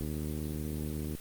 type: click train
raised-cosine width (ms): 3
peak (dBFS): -24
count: 88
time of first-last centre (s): 0.01-1.15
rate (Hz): 76.3
effects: white hiss -49 dBFS RMS until 1.2 s + Opus 32 kbps